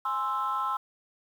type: chord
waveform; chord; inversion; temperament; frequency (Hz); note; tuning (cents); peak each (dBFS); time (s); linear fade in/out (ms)
sine; Ab augmented; none; equal; 830.6 / 1046.5 / 1318.5; Ab5 / C6 / E6; 0 / 0 / 0; -34 / -29 / -29; 0.05-0.77; 5
effects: tanh soft clip ceiling -21 dBFS + 9-bit